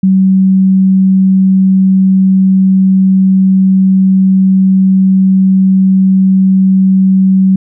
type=tone; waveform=sine; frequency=190 Hz; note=F#3; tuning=46 cents sharp; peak=-4 dBFS; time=0.03-7.56 s; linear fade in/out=5 ms; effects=none